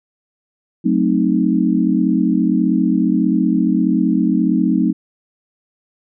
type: chord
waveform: sine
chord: F# diminished seventh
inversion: none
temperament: equal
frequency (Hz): 185 / 220 / 261.6 / 311.1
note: F#3 / A3 / C4 / Eb4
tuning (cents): 0 / 0 / 0 / 0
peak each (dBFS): -18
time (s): 0.84-4.93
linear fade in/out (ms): 20
effects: none